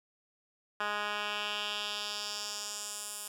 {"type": "tone with band-pass filter sweep", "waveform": "10% pulse", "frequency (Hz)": 207.7, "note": "G#3", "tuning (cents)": 0, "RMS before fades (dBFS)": -37, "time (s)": [0.8, 3.28], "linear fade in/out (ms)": 5, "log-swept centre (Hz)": [1700, 10000], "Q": 1.8, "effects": ["10-bit"]}